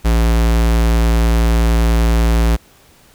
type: tone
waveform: square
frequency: 56.9 Hz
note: A#1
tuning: 41 cents flat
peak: -11 dBFS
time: 0.04-2.57 s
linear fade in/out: 20 ms
effects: pink hiss -48 dBFS RMS until 3.14 s